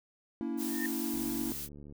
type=chord; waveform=triangle; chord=A# diminished; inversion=none; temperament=equal with one note detuned; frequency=233.1 / 283.8 / 329.6 Hz; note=A#3 / C#4 / E4; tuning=0 / +41 / 0 cents; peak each=-35 dBFS; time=0.41-1.52 s; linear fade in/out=0 ms
type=noise; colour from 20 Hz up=blue; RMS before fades=-40 dBFS; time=0.57-1.69 s; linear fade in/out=50 ms
type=tone with exponential growth; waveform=sine; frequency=1823 Hz; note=A#6; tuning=39 cents flat; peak=-31 dBFS; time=0.63-0.86 s; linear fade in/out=2 ms; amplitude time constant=50 ms
type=click train; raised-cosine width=3 ms; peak=-37 dBFS; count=58; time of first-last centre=1.14-1.924 s; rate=72.7 Hz
effects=none